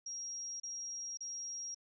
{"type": "tone bursts", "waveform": "sine", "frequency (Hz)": 5630, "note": "F8", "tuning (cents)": 13, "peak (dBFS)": -40, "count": 3, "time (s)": [0.06, 1.746], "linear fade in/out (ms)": 5, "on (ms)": 540, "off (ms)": 33, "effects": []}